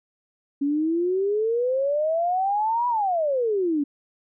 sine exponential two-way sweep, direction up then down, 277.2 to 987.8 to 277.2 Hz, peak -20 dBFS, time 0.61-3.84 s, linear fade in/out 10 ms, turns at 2.88 s, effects none

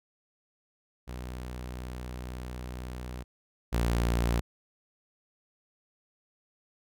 sawtooth tone pair in turn, 62 / 58.67 Hz, B1 / A#1, +7 / +12 cents, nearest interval minor second, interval 95 cents, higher first, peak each -33 / -21 dBFS, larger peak second, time 1.07-3.24 / 3.72-4.41 s, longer first, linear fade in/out 20 ms, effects none

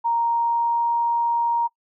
sine tone with pitch glide, 932.3 to 937.7 Hz, A#5 to A#5, 0 to +10 cents, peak -18 dBFS, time 0.04-1.68 s, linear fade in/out 20 ms, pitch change +10 cents, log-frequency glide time 0.14-0.92 s, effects noise-tail reverb RT60 0.1 s tail -24 dB re dry

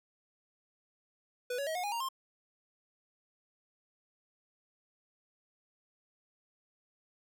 square tone with pitch steps, 493.9 / 560.8 / 636.8 / 723.1 / 821.1 / 932.4 / 1058.7 Hz, B4 / C#5 / D#5 / F#5 / G#5 / A#5 / C6, 0 / +20 / +40 / -40 / -20 / 0 / +20 cents, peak -34 dBFS, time 1.5-2.088 s, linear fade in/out 5 ms, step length 84 ms, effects none

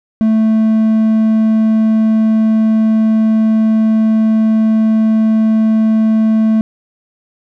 triangle tone, 220 Hz, A3, in tune, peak -6 dBFS, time 0.21-6.61 s, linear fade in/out 0 ms, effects none

